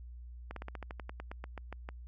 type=slowing click train; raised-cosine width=0.5 ms; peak=-27 dBFS; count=15; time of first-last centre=0.51-1.889 s; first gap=53 ms; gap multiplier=1.09; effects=added 60 Hz sine -45 dBFS peak until 2.07 s